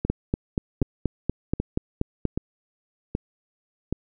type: two click trains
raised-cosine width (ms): 3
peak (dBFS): -9 / -12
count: 10 / 6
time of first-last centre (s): 0.1-2.253 / 0.05-3.926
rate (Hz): 4.18 / 1.29
effects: none